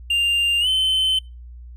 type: tone with pitch glide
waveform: triangle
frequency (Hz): 2794 to 3065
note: F7 to G7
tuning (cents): 0 to -40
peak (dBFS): -15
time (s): 0.1-1.19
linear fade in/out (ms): 5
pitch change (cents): +160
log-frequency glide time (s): 0.6-0.68
effects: noise-tail reverb RT60 0.3 s tail -26 dB re dry + added 60 Hz sine -36 dBFS peak until 1.76 s